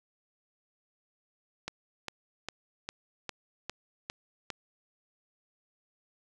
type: click train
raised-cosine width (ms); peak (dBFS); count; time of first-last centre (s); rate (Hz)
0.2; -18; 8; 1.68-4.503; 2.48
effects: none